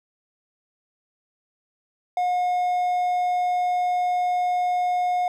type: tone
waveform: triangle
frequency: 720 Hz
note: F#5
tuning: 47 cents flat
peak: -18 dBFS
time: 2.17-5.28 s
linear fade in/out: 2 ms
effects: none